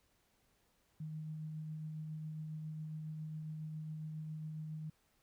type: tone with tremolo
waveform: sine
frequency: 155.56 Hz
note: D#3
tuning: in tune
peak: -40 dBFS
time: 1-4.9 s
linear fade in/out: 5 ms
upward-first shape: triangle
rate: 7.3 Hz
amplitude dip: 25%
effects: pink hiss -75 dBFS RMS until 5.22 s